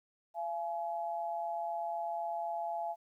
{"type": "tone pair together", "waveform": "sine", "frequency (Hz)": [682, 845.9], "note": ["F5", "G#5"], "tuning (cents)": [-41, 32], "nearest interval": "major third", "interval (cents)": 373, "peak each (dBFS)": [-36, -38], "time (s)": [0.34, 2.96], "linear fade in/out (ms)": 50, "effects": ["12-bit"]}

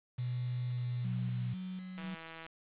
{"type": "tone with pitch glide", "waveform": "sine", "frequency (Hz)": [123.47, 122.4], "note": ["B2", "B2"], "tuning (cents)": [0, -15], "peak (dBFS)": -33, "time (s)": [0.18, 1.54], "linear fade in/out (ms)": 10, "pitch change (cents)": -15, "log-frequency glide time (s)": [0.67, 0.88]}
{"type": "tone with tremolo", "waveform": "sine", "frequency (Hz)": 185, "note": "F#3", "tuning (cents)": 0, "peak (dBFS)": -38, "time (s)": [1.04, 2.15], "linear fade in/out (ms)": 10, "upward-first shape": "square", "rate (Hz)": 2, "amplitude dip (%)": 40}
{"type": "click train", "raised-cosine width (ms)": 0.3, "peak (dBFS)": -31, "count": 80, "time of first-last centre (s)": [1.98, 2.465], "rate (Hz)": 163}
{"effects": ["resampled to 8000 Hz", "9-bit"]}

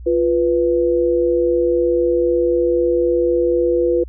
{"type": "tone pair together", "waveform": "sine", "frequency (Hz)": [349.2, 493.1], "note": ["F4", "B4"], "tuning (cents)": [0, -3], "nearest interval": "tritone", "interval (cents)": 597, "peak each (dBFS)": [-16, -16], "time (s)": [0.06, 4.04], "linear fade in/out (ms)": 10, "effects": ["added 60 Hz sine -31 dBFS peak until 4.08 s"]}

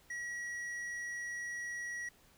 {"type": "tone with hard clipping", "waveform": "triangle", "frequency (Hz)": 1918, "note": "A#6", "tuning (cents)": 49, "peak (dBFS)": -40, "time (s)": [0.1, 2.09], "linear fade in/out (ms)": 5, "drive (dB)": 11, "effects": ["pink hiss -65 dBFS RMS until 2.37 s"]}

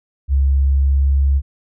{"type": "tone with pitch glide", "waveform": "sine", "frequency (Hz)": [68.4, 68.96], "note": ["C#2", "C#2"], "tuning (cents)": [-23, -8], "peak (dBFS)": -11, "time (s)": [0.28, 1.42], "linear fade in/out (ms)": 50, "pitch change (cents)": 15, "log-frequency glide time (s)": [0.48, 1.23], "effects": []}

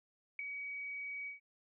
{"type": "tone with ADSR envelope", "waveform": "sine", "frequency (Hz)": 2265, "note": "C#7", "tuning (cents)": 37, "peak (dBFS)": -32, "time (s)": [0.39, 1.4], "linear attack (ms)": 3, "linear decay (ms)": 4, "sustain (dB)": -8, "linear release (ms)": 130, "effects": []}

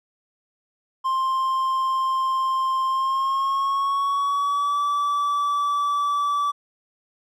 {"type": "tone with pitch glide", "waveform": "triangle", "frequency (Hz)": [1053, 1155], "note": ["C6", "D6"], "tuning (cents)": [11, -29], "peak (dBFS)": -18, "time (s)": [1.04, 6.52], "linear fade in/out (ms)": 20, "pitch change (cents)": 160, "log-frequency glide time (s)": [2.86, 4.8], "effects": []}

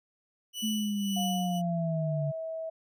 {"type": "tone with tremolo", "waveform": "sawtooth", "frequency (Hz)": 2960, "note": "F#7", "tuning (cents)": 0, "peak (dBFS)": -29, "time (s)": [0.53, 1.62], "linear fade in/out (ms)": 50, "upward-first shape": "triangle", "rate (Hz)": 1.8, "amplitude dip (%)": 75}
{"type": "linear sweep", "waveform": "sine", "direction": "down", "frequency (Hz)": [220, 143.4], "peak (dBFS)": -28, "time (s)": [0.62, 2.32], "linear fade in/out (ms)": 20}
{"type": "tone with pitch glide", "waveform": "sine", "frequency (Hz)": [710, 647.3], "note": ["F5", "E5"], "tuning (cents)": [28, -32], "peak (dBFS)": -33, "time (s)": [1.16, 2.7], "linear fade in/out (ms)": 10, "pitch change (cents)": -160, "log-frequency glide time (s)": [1.44, 1.98]}
{"effects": []}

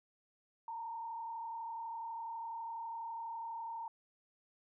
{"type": "tone with frequency modulation", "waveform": "sine", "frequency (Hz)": 916, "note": "A#5", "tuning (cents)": -31, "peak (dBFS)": -40, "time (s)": [0.68, 3.88], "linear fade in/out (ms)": 2, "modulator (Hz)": 32.1, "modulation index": 0.72, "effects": []}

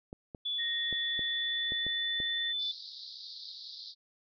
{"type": "clicks", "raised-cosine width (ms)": 2, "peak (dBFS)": -29, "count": 7, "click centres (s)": [0.129, 0.348, 0.927, 1.193, 1.721, 1.866, 2.202]}
{"type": "tone with pitch glide", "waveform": "sine", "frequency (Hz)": [3443, 3511], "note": ["A7", "A7"], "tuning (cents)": [-38, -4], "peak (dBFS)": -31, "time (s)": [0.45, 2.72], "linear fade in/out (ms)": 10, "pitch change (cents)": 34, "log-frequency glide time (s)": [0.6, 2.38]}
{"type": "tone", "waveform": "sine", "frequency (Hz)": 1864.7, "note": "A#6", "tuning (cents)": 0, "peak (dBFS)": -36, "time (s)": [0.58, 2.53], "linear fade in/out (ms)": 20}
{"type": "band-pass noise", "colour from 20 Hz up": "pink", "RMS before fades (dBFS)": -46, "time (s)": [2.58, 3.95], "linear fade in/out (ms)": 50, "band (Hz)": [3700, 5000], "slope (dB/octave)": 96}
{"effects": []}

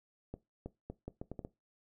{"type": "accelerating click train", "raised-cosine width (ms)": 2, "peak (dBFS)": -28, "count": 8, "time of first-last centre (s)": [0.34, 1.449], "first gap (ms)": 320, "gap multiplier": 0.75, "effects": ["noise-tail reverb RT60 0.2 s tail -18 dB re dry"]}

